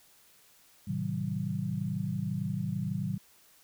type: chord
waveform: sine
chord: A diminished seventh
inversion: none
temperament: just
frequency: 110 / 132 / 158.4 / 190.08 Hz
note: A2 / C3 / Eb3 / Gb3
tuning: 0 / +16 / +31 / +47 cents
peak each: -37 / -37 / -35 / -34 dBFS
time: 0.87-3.18 s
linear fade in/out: 10 ms
effects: white hiss -61 dBFS RMS until 3.63 s